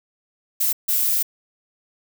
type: noise bursts at uneven times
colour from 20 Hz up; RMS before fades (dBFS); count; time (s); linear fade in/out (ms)
violet; -20; 2; 0.6-0.73 / 0.88-1.23; 10
effects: none